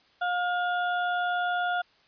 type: harmonic tone with a mistuned harmonic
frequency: 712 Hz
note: F5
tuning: 33 cents sharp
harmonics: 1 / 2 / 4 / 5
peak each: -27 / -29 / -47 / -41 dBFS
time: 0.21-1.82 s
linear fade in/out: 10 ms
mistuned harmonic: 5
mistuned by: -57 cents
effects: white hiss -62 dBFS RMS until 2.07 s + resampled to 11025 Hz